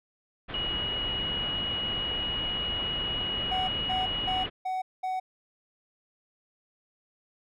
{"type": "low-pass noise", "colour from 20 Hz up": "pink", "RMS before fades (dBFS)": -37, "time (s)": [0.48, 4.5], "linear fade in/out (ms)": 20, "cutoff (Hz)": 3400, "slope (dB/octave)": 48}
{"type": "tone", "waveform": "sine", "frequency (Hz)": 2906, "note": "F#7", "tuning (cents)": -32, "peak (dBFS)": -29, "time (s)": [0.54, 4.46], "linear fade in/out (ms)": 2}
{"type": "tone bursts", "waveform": "triangle", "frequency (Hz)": 748, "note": "F#5", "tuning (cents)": 19, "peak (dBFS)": -26, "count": 5, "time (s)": [3.51, 5.2], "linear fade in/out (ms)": 10, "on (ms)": 170, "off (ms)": 210}
{"effects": []}